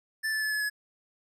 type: tone with pitch steps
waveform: square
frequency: 1760 / 1743.8 / 1727.8 / 1711.9 / 1696.1 Hz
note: A6 / A6 / A6 / A6 / G#6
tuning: 0 / -16 / -32 / -48 / +36 cents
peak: -28 dBFS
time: 0.23-0.7 s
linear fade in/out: 20 ms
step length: 94 ms
effects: resampled to 32000 Hz